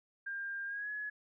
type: tone with pitch glide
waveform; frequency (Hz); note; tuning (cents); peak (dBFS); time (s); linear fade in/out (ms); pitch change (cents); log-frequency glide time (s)
sine; 1600 to 1692.2; G6 to G#6; +35 to +32; -37; 0.26-1.1; 10; +97; 0.66-0.9
effects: none